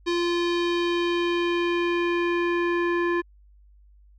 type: tone with low-pass filter sweep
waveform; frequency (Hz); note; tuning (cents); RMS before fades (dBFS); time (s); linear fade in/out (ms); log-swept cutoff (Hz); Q
square; 346.3; F4; -15; -24; 0.06-3.22; 20; 4400 to 1800; 2
effects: added 50 Hz sine -51 dBFS peak until 4.18 s